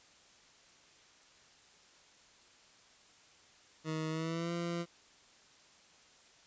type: tone with pitch glide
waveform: 20% pulse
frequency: 157.8 to 171.09 Hz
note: D#3 to F3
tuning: +25 to -35 cents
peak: -30 dBFS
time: 3.84-4.86 s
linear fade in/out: 50 ms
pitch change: +140 cents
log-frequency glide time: 4.1-4.52 s
effects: white hiss -62 dBFS RMS until 6.46 s + resampled to 16000 Hz